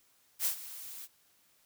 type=noise with ADSR envelope; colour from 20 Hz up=blue; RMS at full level=-29 dBFS; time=0.39-1.08 s; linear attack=66 ms; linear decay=95 ms; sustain=-16 dB; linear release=41 ms; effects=white hiss -68 dBFS RMS until 1.65 s